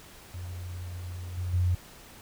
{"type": "tone with level steps", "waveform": "sine", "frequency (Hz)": 89.5, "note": "F2", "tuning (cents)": 43, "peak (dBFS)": [-35, -29, -22], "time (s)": [0.34, 1.75], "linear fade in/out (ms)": 5, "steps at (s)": [1.37, 1.53], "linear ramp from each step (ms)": 10, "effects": ["pink hiss -50 dBFS RMS until 2.21 s"]}